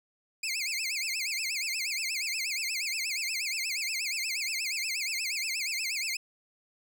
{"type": "tone with vibrato", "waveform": "20% pulse", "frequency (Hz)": 2349, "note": "D7", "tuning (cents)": 0, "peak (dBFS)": -25, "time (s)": [0.43, 6.17], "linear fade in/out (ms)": 5, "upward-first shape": "sine", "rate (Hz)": 8.4, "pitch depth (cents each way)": 220, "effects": []}